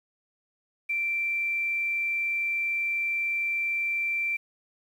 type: tone with quantisation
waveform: sine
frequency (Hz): 2349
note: D7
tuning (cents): 0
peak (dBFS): -25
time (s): 0.89-4.37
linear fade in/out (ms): 10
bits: 9
effects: none